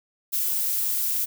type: noise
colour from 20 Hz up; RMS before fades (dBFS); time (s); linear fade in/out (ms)
violet; -25; 0.32-1.26; 20
effects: none